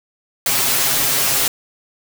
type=noise with comb filter; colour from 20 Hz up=white; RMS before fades=-17 dBFS; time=0.46-1.48 s; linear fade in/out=2 ms; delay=7.4 ms; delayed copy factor=+0.95; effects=none